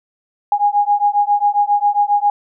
sine beating tone pair, 818 / 825.4 Hz, G#5 / G#5, -26 / -11 cents, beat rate 7.4 Hz, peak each -15 dBFS, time 0.52-2.3 s, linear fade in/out 2 ms, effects none

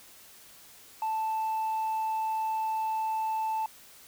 sine tone with tanh clipping, 880 Hz, A5, in tune, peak -28 dBFS, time 1.02-3.66 s, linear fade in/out 2 ms, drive 1 dB, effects white hiss -53 dBFS RMS until 4.07 s

